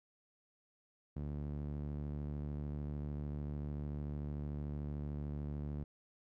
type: tone with band-pass filter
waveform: sawtooth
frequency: 73.42 Hz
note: D2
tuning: in tune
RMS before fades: -41 dBFS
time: 1.16-5.84 s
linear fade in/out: 5 ms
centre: 160 Hz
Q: 0.92
effects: none